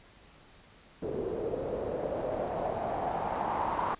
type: noise with low-pass filter sweep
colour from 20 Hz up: white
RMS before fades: -33 dBFS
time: 1.02-3.95 s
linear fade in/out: 5 ms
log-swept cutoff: 410 to 990 Hz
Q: 4
effects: pink hiss -57 dBFS RMS until 3.99 s + resampled to 8000 Hz